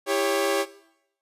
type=chord; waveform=sawtooth; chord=C# diminished; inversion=first; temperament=equal with one note detuned; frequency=329.6 / 397.9 / 554.4 Hz; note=E4 / G4 / C#5; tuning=0 / +26 / 0 cents; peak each=-27 / -21 / -21 dBFS; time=0.06-0.66 s; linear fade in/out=50 ms; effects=noise-tail reverb RT60 0.8 s tail -18 dB re dry + resampled to 32000 Hz